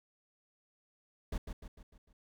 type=noise with echo; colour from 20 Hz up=brown; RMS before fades=-35 dBFS; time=1.32-1.38 s; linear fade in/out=5 ms; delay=150 ms; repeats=5; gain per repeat=-6 dB; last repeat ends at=2.13 s; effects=none